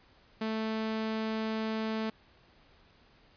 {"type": "tone", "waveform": "sawtooth", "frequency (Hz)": 220, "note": "A3", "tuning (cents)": 0, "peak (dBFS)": -27, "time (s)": [0.41, 2.1], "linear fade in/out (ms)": 5, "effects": ["pink hiss -62 dBFS RMS until 3.36 s", "resampled to 11025 Hz"]}